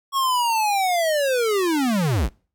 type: linear sweep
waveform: square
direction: down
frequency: 1108.7 to 36.71 Hz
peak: -19 dBFS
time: 0.12-2.3 s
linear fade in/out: 50 ms
effects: noise-tail reverb RT60 0.4 s tail -25 dB re dry